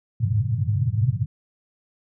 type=band-pass noise; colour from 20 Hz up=white; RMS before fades=-22 dBFS; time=0.2-1.26 s; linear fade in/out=10 ms; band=100 to 130 Hz; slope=48 dB/octave; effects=none